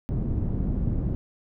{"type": "low-pass noise", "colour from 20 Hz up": "pink", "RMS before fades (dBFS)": -26, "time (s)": [0.09, 1.15], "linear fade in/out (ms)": 0, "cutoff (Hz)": 210, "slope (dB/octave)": 12, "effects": []}